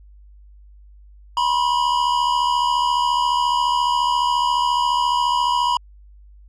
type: tone pair together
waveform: square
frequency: 972.1 / 1046.5 Hz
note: B5 / C6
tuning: -28 / 0 cents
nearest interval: minor second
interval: 128 cents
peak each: -18 / -24 dBFS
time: 1.37-5.77 s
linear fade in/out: 2 ms
effects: added 50 Hz sine -43 dBFS peak until 6.48 s + low-pass 5000 Hz 12 dB/octave

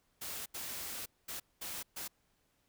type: noise bursts at uneven times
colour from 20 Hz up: white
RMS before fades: -42 dBFS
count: 5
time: 0.21-0.46 / 0.54-1.06 / 1.28-1.4 / 1.61-1.83 / 1.96-2.08 s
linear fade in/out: 10 ms
effects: pink hiss -75 dBFS RMS until 2.68 s

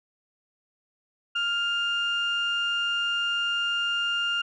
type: tone pair together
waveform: sine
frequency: 1403 / 2806 Hz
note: F6 / F7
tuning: +8 / +8 cents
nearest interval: octave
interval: 1200 cents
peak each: -26 / -25 dBFS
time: 1.35-4.42 s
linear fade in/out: 10 ms
effects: tanh soft clip ceiling -19 dBFS

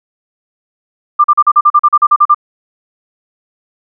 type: tone bursts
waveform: sine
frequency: 1191 Hz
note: D6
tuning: 24 cents sharp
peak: -3 dBFS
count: 13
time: 1.19-2.346 s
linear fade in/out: 10 ms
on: 52 ms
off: 40 ms
effects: none

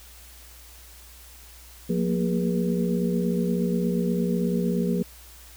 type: tone cluster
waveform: sine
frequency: 178.8 / 226.8 / 235.4 / 409.2 / 481.9 Hz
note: F3 / A#3 / A#3 / G#4 / B4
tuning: +41 / -47 / +17 / -26 / -43 cents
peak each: -24 / -33 / -28 / -30 / -32 dBFS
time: 1.89-5.03 s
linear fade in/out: 10 ms
effects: added 60 Hz sine -48 dBFS peak until 5.56 s + white hiss -49 dBFS RMS until 5.56 s

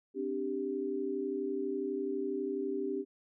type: chord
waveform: sine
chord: C suspended second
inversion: none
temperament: equal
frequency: 261.6 / 293.7 / 392 Hz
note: C4 / D4 / G4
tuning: 0 / 0 / 0 cents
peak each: -39 / -38 / -34 dBFS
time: 0.14-3.05 s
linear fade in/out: 50 ms
effects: none

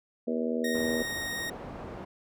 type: harmonic tone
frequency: 80.2 Hz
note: E2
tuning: 47 cents flat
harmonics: 3 / 4 / 5 / 6 / 7 / 8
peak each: -30 / -39 / -37 / -32 / -39 / -39 dBFS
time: 0.27-1.03 s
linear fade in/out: 10 ms
type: tone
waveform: sawtooth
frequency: 1864.7 Hz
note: A#6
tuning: in tune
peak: -29 dBFS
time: 0.64-1.5 s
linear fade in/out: 5 ms
type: low-pass noise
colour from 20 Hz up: white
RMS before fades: -41 dBFS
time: 0.74-2.05 s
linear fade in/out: 10 ms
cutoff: 650 Hz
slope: 12 dB/octave
effects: none

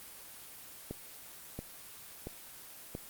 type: click train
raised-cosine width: 2 ms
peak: -25 dBFS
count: 4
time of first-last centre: 0.91-2.951 s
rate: 1.47 Hz
effects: white hiss -50 dBFS RMS until 3.09 s + Opus 24 kbps

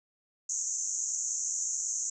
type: band-pass noise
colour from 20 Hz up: pink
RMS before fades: -33 dBFS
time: 0.49-2.1 s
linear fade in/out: 5 ms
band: 6200 to 7200 Hz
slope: 96 dB/octave
effects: none

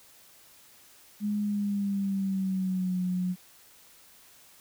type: tone with pitch glide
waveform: sine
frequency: 207.7 to 181.86 Hz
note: G#3 to F#3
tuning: 0 to -30 cents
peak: -26 dBFS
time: 1.2-3.36 s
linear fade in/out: 50 ms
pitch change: -230 cents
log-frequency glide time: 1.4-3 s
effects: white hiss -56 dBFS RMS until 4.6 s

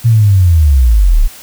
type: linear sweep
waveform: sine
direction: down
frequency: 118.9 to 30.08 Hz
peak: -4 dBFS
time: 0.04-1.28 s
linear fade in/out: 20 ms
effects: white hiss -34 dBFS RMS until 1.42 s

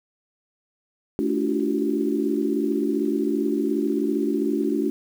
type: tone cluster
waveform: sine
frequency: 218.1 / 287.5 / 339.8 / 366.7 / 382.5 Hz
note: A3 / D4 / F4 / F#4 / G4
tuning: -15 / -37 / -47 / -15 / -42 cents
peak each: -27 / -24 / -27 / -32 / -28 dBFS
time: 1.19-4.9 s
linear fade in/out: 0 ms
effects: 8-bit

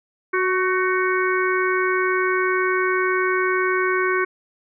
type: harmonic tone with a mistuned harmonic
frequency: 370 Hz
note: F#4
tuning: in tune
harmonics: 1 / 3 / 4 / 5 / 6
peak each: -21 / -24 / -24 / -29 / -27 dBFS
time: 0.33-4.25 s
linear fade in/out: 10 ms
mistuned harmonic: 4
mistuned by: +37 cents
effects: none

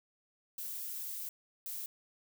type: noise bursts at uneven times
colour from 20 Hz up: violet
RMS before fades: -41 dBFS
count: 2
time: 0.58-1.29 / 1.66-1.86 s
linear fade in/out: 2 ms
effects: none

